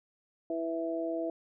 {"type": "harmonic tone", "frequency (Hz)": 164.81, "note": "E3", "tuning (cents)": 0, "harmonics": [2, 3, 4], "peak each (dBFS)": [-34, -39, -34], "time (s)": [0.5, 1.3], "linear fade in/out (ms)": 2, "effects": []}